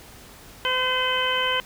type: harmonic tone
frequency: 511 Hz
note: C5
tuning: 41 cents flat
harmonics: 1 / 2 / 3 / 4 / 5 / 6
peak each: -29 / -27 / -28 / -31 / -31 / -25 dBFS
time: 0.65-1.6 s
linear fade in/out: 0 ms
effects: pink hiss -46 dBFS RMS until 1.65 s